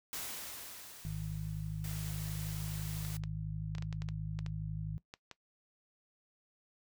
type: noise with exponential decay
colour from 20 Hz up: white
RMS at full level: -40 dBFS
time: 0.13-2.99 s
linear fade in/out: 0 ms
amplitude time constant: 620 ms
type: harmonic tone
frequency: 52.1 Hz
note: G#1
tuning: 6 cents sharp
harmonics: 1 / 2 / 3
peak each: -43 / -42 / -39 dBFS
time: 1.05-4.98 s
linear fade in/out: 0 ms
type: noise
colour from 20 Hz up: white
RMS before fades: -47 dBFS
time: 1.84-3.17 s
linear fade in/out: 2 ms
type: clicks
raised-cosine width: 0.2 ms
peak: -29 dBFS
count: 12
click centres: 3.05 / 3.237 / 3.751 / 3.783 / 3.824 / 3.927 / 4.02 / 4.088 / 4.39 / 4.463 / 5.139 / 5.313 s
effects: noise-tail reverb RT60 0.1 s tail -18 dB re dry